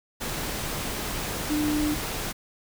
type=tone in noise; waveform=sine; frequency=300 Hz; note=D4; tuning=37 cents sharp; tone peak=-23 dBFS; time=1.49-1.95 s; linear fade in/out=20 ms; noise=pink; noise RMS=-31 dBFS; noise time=0.2-2.33 s; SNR=+5 dB; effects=none